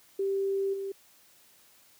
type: tone with level steps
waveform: sine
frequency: 391.5 Hz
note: G4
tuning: 2 cents flat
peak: -26 / -32 dBFS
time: 0.19-0.92 s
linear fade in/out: 5 ms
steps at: 0.73 s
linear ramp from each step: 10 ms
effects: white hiss -60 dBFS RMS until 1.99 s + high-pass 80 Hz 12 dB/octave